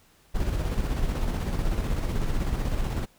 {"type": "noise with tremolo", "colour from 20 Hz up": "brown", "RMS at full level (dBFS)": -25, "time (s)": [0.34, 3.06], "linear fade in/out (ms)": 20, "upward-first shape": "square", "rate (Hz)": 16, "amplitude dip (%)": 35, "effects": ["pink hiss -60 dBFS RMS until 3.18 s"]}